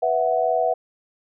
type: chord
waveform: sine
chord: B suspended fourth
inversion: none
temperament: just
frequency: 493.9 / 658.5 / 740.8 Hz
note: B4 / E5 / F#5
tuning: 0 / -2 / +2 cents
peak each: -24 / -21 / -22 dBFS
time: 0.02-0.74 s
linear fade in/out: 10 ms
effects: none